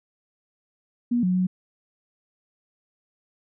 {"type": "tone with pitch steps", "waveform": "sine", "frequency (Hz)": [240.5, 182.4, 183.7], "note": ["B3", "F#3", "F#3"], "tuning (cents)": [-46, -24, -12], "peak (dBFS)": -19, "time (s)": [1.11, 1.47], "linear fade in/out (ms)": 10, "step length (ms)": 120, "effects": []}